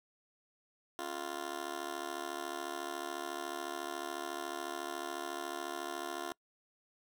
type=tone with amplitude modulation; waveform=15% pulse; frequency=349.2 Hz; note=F4; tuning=in tune; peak=-28 dBFS; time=0.99-6.32 s; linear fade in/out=0 ms; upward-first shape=sine; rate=74 Hz; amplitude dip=95%; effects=noise-tail reverb RT60 0.1 s tail -25 dB re dry